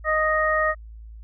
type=harmonic tone; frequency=622.3 Hz; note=D#5; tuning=in tune; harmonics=1 / 2 / 3; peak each=-23 / -23 / -23 dBFS; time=0.04-0.75 s; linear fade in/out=50 ms; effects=added 55 Hz sine -38 dBFS peak until 1.23 s